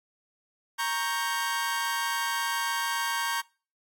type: chord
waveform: sawtooth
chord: G diminished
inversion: first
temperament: equal with one note detuned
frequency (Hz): 932.3 / 1108.7 / 1576.2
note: Bb5 / Db6 / G6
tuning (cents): 0 / 0 / +9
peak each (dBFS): -27 / -29 / -28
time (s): 0.78-3.42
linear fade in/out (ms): 20
effects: noise-tail reverb RT60 0.4 s tail -26 dB re dry + AAC 64 kbps